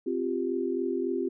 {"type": "chord", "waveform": "sine", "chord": "C suspended fourth", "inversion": "none", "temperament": "just", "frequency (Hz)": [261.6, 348.8, 392.4], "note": ["C4", "F4", "G4"], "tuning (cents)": [0, -2, 2], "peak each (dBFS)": [-32, -30, -31], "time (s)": [0.06, 1.29], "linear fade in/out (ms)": 10, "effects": []}